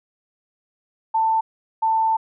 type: tone pair in turn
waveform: sine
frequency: 890 / 890 Hz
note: A5 / A5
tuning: +20 / +20 cents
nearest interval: unison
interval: 0 cents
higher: neither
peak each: -16 dBFS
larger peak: neither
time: 1.14-1.41 / 1.82-2.17 s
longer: second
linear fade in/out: 10 ms
effects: none